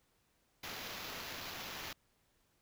blue noise with sample-and-hold, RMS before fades -45 dBFS, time 0.63-1.93 s, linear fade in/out 5 ms, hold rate 8820 Hz, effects pink hiss -75 dBFS RMS until 2.61 s

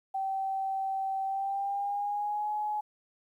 sine tone with pitch glide, 773 to 843 Hz, G5 to G#5, -24 to +26 cents, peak -29 dBFS, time 0.14-2.81 s, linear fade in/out 10 ms, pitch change +150 cents, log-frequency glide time 1.24-2.5 s, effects 11-bit

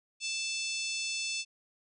harmonic tone with a mistuned harmonic, 880 Hz, A5, in tune, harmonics 3 / 4 / 5 / 6 / 7 / 8 / 9 / 10, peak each -36 / -41 / -41 / -40 / -41 / -45 / -45 / -49 dBFS, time 0.2-1.45 s, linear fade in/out 50 ms, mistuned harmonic 8, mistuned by -30 cents, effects none

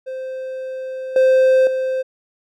triangle tone with level steps, 521 Hz, C5, 7 cents flat, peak -23 / -8 / -16 dBFS, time 0.06-2.03 s, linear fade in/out 20 ms, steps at 1.16 / 1.67 s, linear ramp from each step 2 ms, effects none

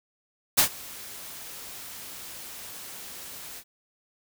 white noise with ADSR envelope, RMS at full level -17 dBFS, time 0.57-3.64 s, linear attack 17 ms, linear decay 96 ms, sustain -24 dB, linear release 64 ms, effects none

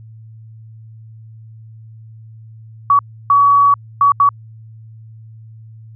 sine tone bursts at uneven times, 1132 Hz, C#6, 36 cents sharp, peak -7 dBFS, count 4, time 2.9-2.99 / 3.3-3.74 / 4.01-4.12 / 4.2-4.29 s, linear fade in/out 2 ms, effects added 111 Hz sine -35 dBFS peak until 5.95 s

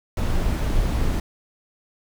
brown noise, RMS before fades -21 dBFS, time 0.17-1.2 s, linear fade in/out 2 ms, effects none

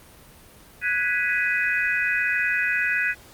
sine chord, G# minor seventh, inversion third, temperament equal with one note detuned, 1480 / 1661.2 / 1975.5 / 2503 Hz, F#6 / G#6 / B6 / D#7, 0 / 0 / 0 / +10 cents, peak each -26 dBFS, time 0.81-3.15 s, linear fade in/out 50 ms, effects pink hiss -49 dBFS RMS until 3.33 s + Opus 32 kbps

